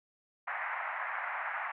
white band-pass noise, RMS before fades -37 dBFS, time 0.47-1.72 s, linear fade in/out 10 ms, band 680 to 2100 Hz, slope 48 dB/octave, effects none

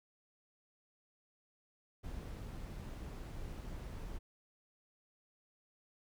brown noise, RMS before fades -45 dBFS, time 2.03-4.19 s, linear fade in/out 20 ms, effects none

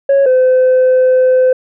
sine tone pair in turn, 552 / 512.4 Hz, C#5 / C5, -7 / -36 cents, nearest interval minor second, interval 129 cents, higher first, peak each -4 dBFS, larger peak neither, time 0.09-0.26 / 0.26-1.53 s, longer second, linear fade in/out 5 ms, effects tanh soft clip ceiling -5 dBFS

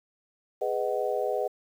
sine chord, G# minor seventh, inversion none, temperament just, 415.3 / 498.4 / 623 / 747.5 Hz, G#4 / B4 / D#5 / F#5, 0 / +16 / +2 / +17 cents, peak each -31 / -30 / -31 / -33 dBFS, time 0.61-1.48 s, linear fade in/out 10 ms, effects 9-bit

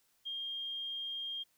sine tone, 3216 Hz, G7, 44 cents sharp, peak -37 dBFS, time 0.25-1.44 s, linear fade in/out 20 ms, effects white hiss -73 dBFS RMS until 1.57 s

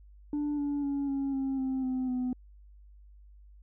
sine tone with pitch steps, 293.7 / 287.3 / 281.1 / 275 / 269 / 263.2 / 257.5 / 251.9 Hz, D4 / D4 / C#4 / C#4 / C4 / C4 / C4 / B3, 0 / -38 / +24 / -14 / +48 / +10 / -28 / +34 cents, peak -26 dBFS, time 0.33-2.33 s, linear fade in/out 2 ms, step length 250 ms, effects tanh soft clip ceiling -27 dBFS + added 50 Hz sine -51 dBFS peak until 3.62 s

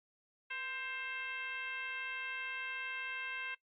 sine tone with frequency modulation, 2117 Hz, C7, 20 cents sharp, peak -38 dBFS, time 0.5-3.55 s, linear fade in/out 10 ms, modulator 541 Hz, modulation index 1.6, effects noise-tail reverb RT60 0.1 s tail -18 dB re dry + MP3 32 kbps

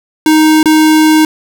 square tone with dropouts, 311.7 Hz, D#4, 3 cents sharp, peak -5 dBFS, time 0.26-1.25 s, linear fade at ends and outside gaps 2 ms, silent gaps 0.63-0.657 s, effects none

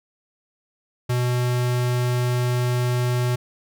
square tone, 123.47 Hz, B2, in tune, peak -20 dBFS, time 1.09-3.36 s, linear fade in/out 10 ms, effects none

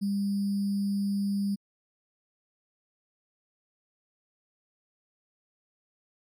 sine tone with sample-and-hold, 200 Hz, G3, 35 cents sharp, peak -25 dBFS, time 0.01-1.56 s, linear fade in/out 20 ms, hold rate 4900 Hz, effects MP3 64 kbps

